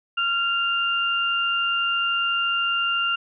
sine tone pair together, 1384.9 / 2794 Hz, F6 / F7, -15 / 0 cents, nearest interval octave, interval 1215 cents, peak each -23 dBFS, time 0.17-3.16 s, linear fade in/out 10 ms, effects none

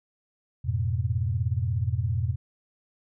sine chord, F diminished, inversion none, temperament equal with one note detuned, 87.31 / 106.56 / 123.47 Hz, F2 / Ab2 / Cb3, 0 / +45 / 0 cents, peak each -28 dBFS, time 0.64-2.36 s, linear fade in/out 20 ms, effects none

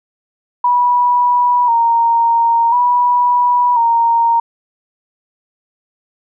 sine tone with vibrato, 952 Hz, A#5, 36 cents sharp, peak -9 dBFS, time 0.64-4.4 s, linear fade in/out 5 ms, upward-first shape square, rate 0.48 Hz, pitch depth 44 cents each way, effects none

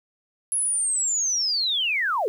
sine linear sweep, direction down, 10640 to 370 Hz, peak -21 dBFS, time 0.52-2.28 s, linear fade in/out 0 ms, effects 9-bit

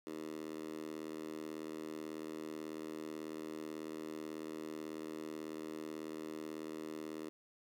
10% pulse tone with high-pass filter, 78.2 Hz, D#2, 9 cents sharp, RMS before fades -45 dBFS, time 0.07-7.29 s, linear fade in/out 0 ms, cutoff 320 Hz, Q 2.7, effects none

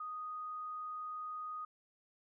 sine tone, 1243 Hz, D#6, 2 cents flat, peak -40 dBFS, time 0-1.65 s, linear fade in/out 5 ms, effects none

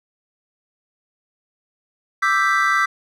triangle chord, E minor seventh, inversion third, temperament equal, 1174.7 / 1318.5 / 1568 / 1975.5 Hz, D6 / E6 / G6 / B6, 0 / 0 / 0 / 0 cents, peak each -19 dBFS, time 2.22-2.86 s, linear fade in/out 10 ms, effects none

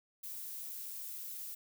violet noise, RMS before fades -44 dBFS, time 0.23-1.55 s, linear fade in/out 10 ms, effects none

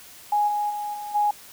sine tone with level steps, 830.6 Hz, G#5, in tune, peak -18 / -22 / -27 / -31 / -18 dBFS, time 0.32-1.31 s, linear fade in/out 5 ms, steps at 0.47 / 0.69 / 0.93 / 1.14 s, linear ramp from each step 20 ms, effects white hiss -46 dBFS RMS until 1.52 s

